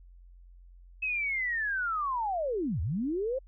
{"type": "linear two-way sweep", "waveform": "sine", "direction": "down then up", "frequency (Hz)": [2597, 67.9, 546], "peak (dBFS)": -28, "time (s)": [1.02, 3.39], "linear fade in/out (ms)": 10, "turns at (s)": 2.81, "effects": ["added 44 Hz sine -50 dBFS peak until 3.47 s"]}